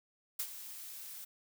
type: noise with ADSR envelope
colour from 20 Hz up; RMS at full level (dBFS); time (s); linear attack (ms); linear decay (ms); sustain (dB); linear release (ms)
blue; -35; 0.39-1.25; 6; 66; -12; 11
effects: none